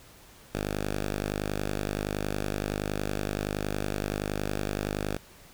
5% pulse tone, 50.7 Hz, G#1, 41 cents flat, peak -18 dBFS, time 0.53-5.18 s, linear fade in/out 20 ms, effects pink hiss -53 dBFS RMS until 5.53 s

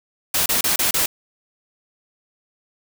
white noise bursts, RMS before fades -19 dBFS, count 5, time 0.34-1.06 s, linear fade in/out 5 ms, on 120 ms, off 30 ms, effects none

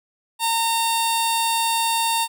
15% pulse tone with notch filter, 915 Hz, A#5, 32 cents flat, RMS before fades -21 dBFS, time 0.39-2.28 s, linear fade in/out 50 ms, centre 2000 Hz, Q 0.79, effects none

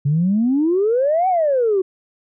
sine exponential two-way sweep, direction up then down, 137 to 769 to 365.6 Hz, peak -13 dBFS, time 0.05-1.82 s, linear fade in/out 10 ms, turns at 1.28 s, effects tanh soft clip ceiling -9 dBFS

